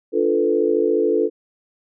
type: chord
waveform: sine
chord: B half-diminished seventh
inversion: first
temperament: equal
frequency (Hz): 293.7 / 349.2 / 440 / 493.9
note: D4 / F4 / A4 / B4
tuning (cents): 0 / 0 / 0 / 0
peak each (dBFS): -24 / -21 / -18 / -23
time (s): 0.12-1.3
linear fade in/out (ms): 50
effects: none